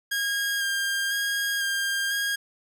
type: tone with vibrato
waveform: sawtooth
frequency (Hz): 1617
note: G#6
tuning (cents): -47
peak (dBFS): -21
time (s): 0.11-2.36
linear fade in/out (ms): 10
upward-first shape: square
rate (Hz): 1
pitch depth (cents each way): 15
effects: none